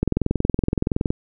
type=click train; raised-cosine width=3 ms; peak=-6 dBFS; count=24; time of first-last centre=0.03-1.105 s; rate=21.4 Hz; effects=none